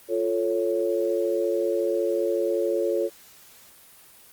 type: chord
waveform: sine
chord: F augmented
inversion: none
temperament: equal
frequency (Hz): 349.2 / 440 / 554.4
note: F4 / A4 / C#5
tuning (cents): 0 / 0 / 0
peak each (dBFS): -26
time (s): 0.08-3.1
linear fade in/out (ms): 50
effects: white hiss -51 dBFS RMS until 4.32 s + Opus 24 kbps